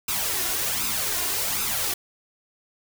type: noise with flanger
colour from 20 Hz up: white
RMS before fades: -26 dBFS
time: 0.08-1.94 s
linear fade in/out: 5 ms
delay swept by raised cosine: 0.79 to 2.89 ms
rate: 1.3 Hz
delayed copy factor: +0.6
effects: none